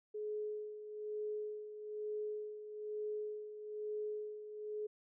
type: tone with tremolo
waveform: sine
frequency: 423.5 Hz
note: G#4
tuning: 34 cents sharp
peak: -37 dBFS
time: 0.14-4.87 s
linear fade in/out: 10 ms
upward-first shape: sine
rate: 1.1 Hz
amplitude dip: 65%
effects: none